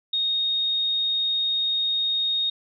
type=tone; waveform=sine; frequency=3719 Hz; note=A#7; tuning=5 cents flat; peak=-21 dBFS; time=0.13-2.5 s; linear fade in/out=5 ms; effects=none